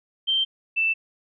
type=tone pair in turn; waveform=sine; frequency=3136 / 2656 Hz; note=G7 / E7; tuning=0 / +12 cents; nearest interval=minor third; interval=288 cents; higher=first; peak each=-19 dBFS; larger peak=neither; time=0.27-0.45 / 0.76-0.94 s; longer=neither; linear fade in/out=20 ms; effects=none